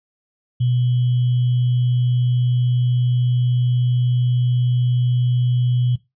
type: tone with sample-and-hold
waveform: sine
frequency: 123.47 Hz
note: B2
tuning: in tune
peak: -15 dBFS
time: 0.6-5.96 s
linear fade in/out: 10 ms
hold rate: 3150 Hz
effects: noise-tail reverb RT60 0.2 s tail -17 dB re dry + resampled to 11025 Hz